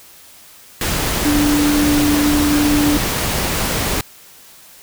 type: tone in noise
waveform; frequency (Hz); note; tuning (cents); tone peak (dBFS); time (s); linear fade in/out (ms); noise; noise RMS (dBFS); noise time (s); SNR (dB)
sine; 293.7; D4; 0; -13; 1.25-2.97; 2; pink; -19; 0.81-4.01; +3
effects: white hiss -43 dBFS RMS until 4.82 s